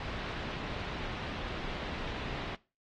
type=low-pass noise; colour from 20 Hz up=pink; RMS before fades=-39 dBFS; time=0-2.55 s; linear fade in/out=2 ms; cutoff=3900 Hz; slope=24 dB/octave; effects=noise-tail reverb RT60 0.3 s tail -20 dB re dry + AAC 32 kbps